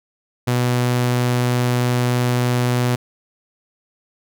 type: tone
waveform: sawtooth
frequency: 123.2 Hz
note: B2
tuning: 4 cents flat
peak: -12 dBFS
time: 0.47-2.96 s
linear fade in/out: 10 ms
effects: none